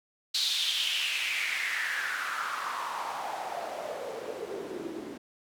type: noise with band-pass filter sweep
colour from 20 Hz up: white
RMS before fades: -33 dBFS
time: 0.34-5.18 s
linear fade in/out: 10 ms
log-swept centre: 4100 to 290 Hz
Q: 4.8
effects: none